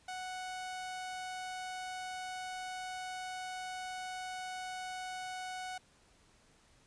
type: tone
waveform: sawtooth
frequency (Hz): 740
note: F#5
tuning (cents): 0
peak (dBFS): -36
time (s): 0.08-5.78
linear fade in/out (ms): 5
effects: pink hiss -66 dBFS RMS until 6.86 s + resampled to 22050 Hz